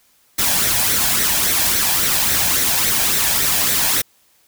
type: noise with flanger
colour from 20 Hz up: white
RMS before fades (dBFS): -17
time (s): 0.38-4.02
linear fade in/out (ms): 10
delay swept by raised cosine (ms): 0.5 to 1.25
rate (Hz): 3.6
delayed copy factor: +0.5
effects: white hiss -57 dBFS RMS until 4.47 s